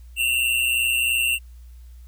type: tone pair together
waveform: square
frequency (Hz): 2708 / 2831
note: E7 / F7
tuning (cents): +46 / +23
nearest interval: minor second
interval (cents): 77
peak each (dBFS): -21 / -25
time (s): 0.16-1.39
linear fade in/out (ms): 50
effects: added 60 Hz sine -40 dBFS peak until 2.07 s + white hiss -62 dBFS RMS until 2.07 s